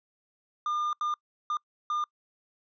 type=tone bursts at uneven times; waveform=triangle; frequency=1206 Hz; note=D6; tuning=46 cents sharp; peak=-25 dBFS; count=4; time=0.66-0.93 / 1.01-1.14 / 1.5-1.57 / 1.9-2.04 s; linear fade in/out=2 ms; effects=noise-tail reverb RT60 0.1 s tail -25 dB re dry + resampled to 16000 Hz